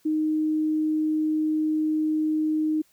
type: tone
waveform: sine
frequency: 310 Hz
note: D#4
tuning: 6 cents flat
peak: -21 dBFS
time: 0.05-2.82 s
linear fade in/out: 10 ms
effects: white hiss -63 dBFS RMS until 2.92 s